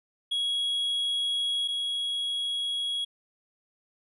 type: tone pair in turn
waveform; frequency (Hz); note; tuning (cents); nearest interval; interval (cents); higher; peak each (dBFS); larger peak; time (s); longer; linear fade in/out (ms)
triangle; 3322 / 3322; G#7 / G#7; 0 / 0; unison; 0; neither; -24 / -26; first; 0.31-1.68 / 1.68-3.05; neither; 10
effects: resampled to 24000 Hz